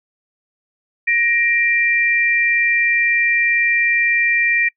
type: tone pair together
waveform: sine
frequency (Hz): 1877 / 2367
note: A#6 / D7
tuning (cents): +11 / +13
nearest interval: major third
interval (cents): 402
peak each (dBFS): -16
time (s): 1.07-4.69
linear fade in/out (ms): 10
effects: noise-tail reverb RT60 0.1 s tail -26 dB re dry